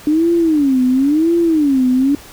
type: tone with vibrato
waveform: sine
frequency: 293.7 Hz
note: D4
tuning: in tune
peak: -10 dBFS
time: 0.07-2.15 s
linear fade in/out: 2 ms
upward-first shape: sine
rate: 0.96 Hz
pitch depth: 260 cents each way
effects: pink hiss -38 dBFS RMS until 2.32 s